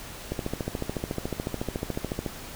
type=click train; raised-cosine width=2 ms; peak=-15 dBFS; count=28; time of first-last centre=0.32-2.262 s; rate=13.9 Hz; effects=pink hiss -41 dBFS RMS until 2.55 s